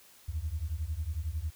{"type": "beating tone pair", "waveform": "sine", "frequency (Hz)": [73, 84], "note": ["D2", "E2"], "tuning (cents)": [-10, 33], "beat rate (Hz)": 11, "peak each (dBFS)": [-34, -34], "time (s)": [0.28, 1.51], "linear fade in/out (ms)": 10, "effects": ["tanh soft clip ceiling -24 dBFS", "white hiss -58 dBFS RMS until 1.55 s"]}